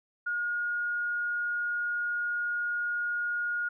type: tone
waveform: sine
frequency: 1433 Hz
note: F6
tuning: 44 cents sharp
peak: -28 dBFS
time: 0.26-3.69 s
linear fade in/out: 10 ms
effects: none